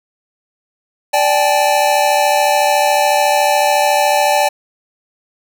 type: chord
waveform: square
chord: D suspended fourth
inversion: none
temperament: equal with one note detuned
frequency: 587.3 / 784 / 857.9 Hz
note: D5 / G5 / A5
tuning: 0 / 0 / -44 cents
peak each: -16 dBFS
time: 1.13-4.49 s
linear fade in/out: 10 ms
effects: none